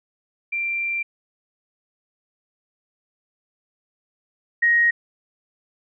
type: tone pair in turn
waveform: sine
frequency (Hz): 2363 / 1878.9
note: D7 / A#6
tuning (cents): +10 / +13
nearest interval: major third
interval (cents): 397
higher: first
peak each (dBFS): -22 / -14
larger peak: second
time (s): 0.52-1.03 / 4.62-4.91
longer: first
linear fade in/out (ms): 10
effects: none